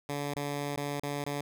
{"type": "tone with dropouts", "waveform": "10% pulse", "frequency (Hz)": 143.8, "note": "D3", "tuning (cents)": -36, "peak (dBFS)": -24, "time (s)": [0.09, 1.41], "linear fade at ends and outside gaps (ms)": 2, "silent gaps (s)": [[0.338, 0.362], [0.76, 0.774], [0.997, 1.034], [1.24, 1.264]], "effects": []}